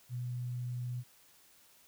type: tone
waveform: sine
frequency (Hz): 123.3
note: B2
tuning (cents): -2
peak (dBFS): -35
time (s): 0.09-1.04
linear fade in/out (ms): 50
effects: white hiss -63 dBFS RMS until 1.87 s